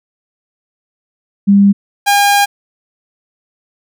sine / sawtooth tone pair in turn, 200 / 809.3 Hz, G3 / G#5, +35 / -45 cents, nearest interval 2 octaves, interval 2420 cents, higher second, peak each -4 dBFS, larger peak neither, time 1.47-1.73 / 2.06-2.46 s, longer second, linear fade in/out 20 ms, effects none

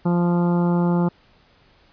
harmonic tone, 174.1 Hz, F3, 5 cents flat, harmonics 1 / 2 / 3 / 4 / 5 / 6 / 7 / 8, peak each -17 / -25 / -30 / -35 / -30 / -37 / -37 / -41 dBFS, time 0.05-1.09 s, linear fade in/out 10 ms, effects pink hiss -56 dBFS RMS until 1.92 s + resampled to 11025 Hz

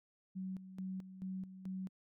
sine tone with tremolo, 188.1 Hz, F#3, 29 cents sharp, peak -39 dBFS, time 0.35-1.89 s, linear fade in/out 20 ms, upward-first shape square, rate 2.3 Hz, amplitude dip 70%, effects none

